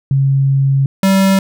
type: tone pair in turn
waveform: sine / square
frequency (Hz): 136.6 / 193.18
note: C#3 / G3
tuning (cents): -25 / -25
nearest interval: tritone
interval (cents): 600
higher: second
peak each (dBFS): -9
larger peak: neither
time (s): 0.11-0.86 / 1.03-1.39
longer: first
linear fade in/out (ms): 2
effects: none